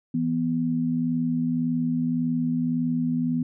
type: tone pair together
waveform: sine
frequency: 164.81 / 246.6 Hz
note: E3 / B3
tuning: 0 / -2 cents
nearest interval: perfect fifth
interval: 698 cents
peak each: -27 / -23 dBFS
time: 0.14-3.43 s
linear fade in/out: 5 ms
effects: none